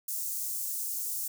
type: high-pass noise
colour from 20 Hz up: white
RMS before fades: -34 dBFS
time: 0.08-1.28 s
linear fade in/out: 5 ms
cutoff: 6500 Hz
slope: 24 dB/octave
effects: none